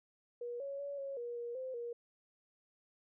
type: tone with pitch steps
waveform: sine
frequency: 480.4 / 556 / 566 / 550 / 477.9 / 474.6 / 518 / 473.9 Hz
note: B4 / C#5 / C#5 / C#5 / A#4 / A#4 / C5 / A#4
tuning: -48 / +5 / +36 / -14 / +43 / +31 / -17 / +28 cents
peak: -39 dBFS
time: 0.41-1.93 s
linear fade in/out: 5 ms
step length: 190 ms
effects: none